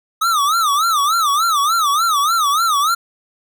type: tone with vibrato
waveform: square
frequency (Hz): 1243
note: D#6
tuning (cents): -2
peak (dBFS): -14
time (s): 0.21-2.95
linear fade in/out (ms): 10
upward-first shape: sine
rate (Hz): 3.4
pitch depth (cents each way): 180
effects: none